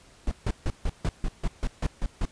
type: noise bursts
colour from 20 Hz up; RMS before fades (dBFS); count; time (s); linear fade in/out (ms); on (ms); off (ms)
brown; -25; 11; 0.27-2.254; 2; 44; 150
effects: pink hiss -55 dBFS RMS until 2.31 s + resampled to 22050 Hz